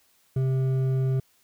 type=tone with hard clipping; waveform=sine; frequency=131.7 Hz; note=C3; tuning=12 cents sharp; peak=-23 dBFS; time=0.36-1.2 s; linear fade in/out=5 ms; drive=7 dB; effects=white hiss -64 dBFS RMS until 1.43 s